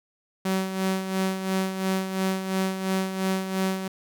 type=tone with tremolo; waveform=sawtooth; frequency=189.8 Hz; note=F#3; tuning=44 cents sharp; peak=-18 dBFS; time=0.45-3.88 s; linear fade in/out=5 ms; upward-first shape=sine; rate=2.9 Hz; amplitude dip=60%; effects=none